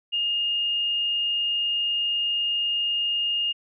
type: tone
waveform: sine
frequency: 2836 Hz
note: F7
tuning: 26 cents sharp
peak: -22 dBFS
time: 0.12-3.53 s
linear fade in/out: 20 ms
effects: none